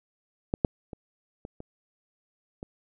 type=clicks; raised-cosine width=2 ms; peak=-12 / -7 / -25 / -25 / -27 / -24 dBFS; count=6; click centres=0.539 / 0.648 / 0.932 / 1.451 / 1.604 / 2.629 s; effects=none